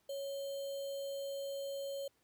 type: tone with sample-and-hold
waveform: sine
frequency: 554.4 Hz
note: C#5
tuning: in tune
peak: -38 dBFS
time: 0.09-2.08 s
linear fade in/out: 5 ms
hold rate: 3675 Hz
effects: pink hiss -75 dBFS RMS until 2.23 s + high-pass 80 Hz 12 dB/octave